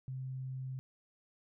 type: tone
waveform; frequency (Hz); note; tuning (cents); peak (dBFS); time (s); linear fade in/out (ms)
sine; 130.81; C3; 0; -38; 0.08-0.79; 0
effects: none